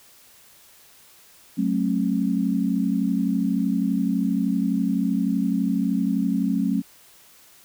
sine tone cluster, 186.5 / 218.9 / 270 Hz, F#3 / A3 / C#4, +14 / -9 / -45 cents, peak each -24 dBFS, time 1.57-6.82 s, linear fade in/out 20 ms, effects white hiss -52 dBFS RMS until 7.64 s

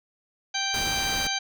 harmonic tone, 784 Hz, G5, in tune, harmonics 1 / 2 / 3 / 4 / 5 / 6 / 8, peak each -33 / -33 / -33 / -33 / -33 / -33 / -33 dBFS, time 0.54-1.39 s, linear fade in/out 10 ms
pink noise, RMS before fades -33 dBFS, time 0.74-1.27 s, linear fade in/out 0 ms
effects none

